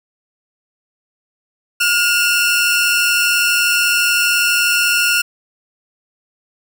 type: tone pair together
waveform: sawtooth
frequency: 1427 / 2694 Hz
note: F6 / E7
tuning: +37 / +37 cents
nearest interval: major seventh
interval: 1100 cents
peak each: -12 dBFS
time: 1.8-5.22 s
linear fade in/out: 10 ms
effects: 8-bit